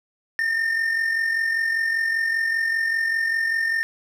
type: tone with amplitude modulation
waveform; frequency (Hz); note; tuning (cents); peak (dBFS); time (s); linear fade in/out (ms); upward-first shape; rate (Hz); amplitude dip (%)
triangle; 1814; A#6; -48; -16; 0.39-3.83; 0; sine; 45.1; 50
effects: none